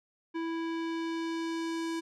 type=tone with low-pass filter sweep; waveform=square; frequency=329.6 Hz; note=E4; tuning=in tune; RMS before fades=-34 dBFS; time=0.34-2.01 s; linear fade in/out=20 ms; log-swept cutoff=2400 to 8400 Hz; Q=0.84; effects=none